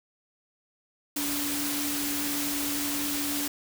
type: tone in noise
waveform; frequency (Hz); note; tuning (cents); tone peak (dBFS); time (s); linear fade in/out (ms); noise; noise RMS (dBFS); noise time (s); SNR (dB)
sine; 288.8; D4; -29; -32; 1.16-3.48; 5; white; -31; 1.16-3.48; -4
effects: none